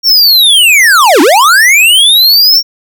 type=linear two-way sweep; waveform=square; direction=down then up; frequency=5588 to 261.6 to 5588 Hz; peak=-3 dBFS; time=0.03-2.63 s; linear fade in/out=50 ms; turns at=1.21 s; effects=none